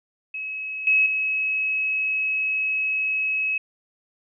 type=tone with level steps; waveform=sine; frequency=2567 Hz; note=E7; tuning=47 cents flat; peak=-28 / -15 / -21 dBFS; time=0.34-3.58 s; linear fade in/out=5 ms; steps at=0.87 / 1.06 s; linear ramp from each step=2 ms; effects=none